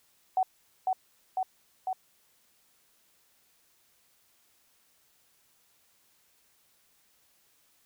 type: tone with echo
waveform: sine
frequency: 751 Hz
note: F#5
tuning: 26 cents sharp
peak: -22 dBFS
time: 0.37-0.43 s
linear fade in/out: 2 ms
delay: 500 ms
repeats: 3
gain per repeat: -2 dB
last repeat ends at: 1.93 s
effects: white hiss -67 dBFS RMS until 7.85 s